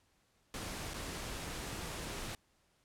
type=noise with dropouts; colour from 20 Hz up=pink; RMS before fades=-42 dBFS; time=0.54-2.35 s; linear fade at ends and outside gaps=1 ms; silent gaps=0.936-0.941 s; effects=pink hiss -73 dBFS RMS until 2.84 s + low-pass 11000 Hz 12 dB/octave